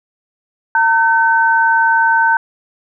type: tone pair together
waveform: sine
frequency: 910 / 1529.7 Hz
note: A#5 / G6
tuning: -42 / -43 cents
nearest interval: major sixth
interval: 899 cents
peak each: -12 dBFS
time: 0.75-2.37 s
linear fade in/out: 2 ms
effects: none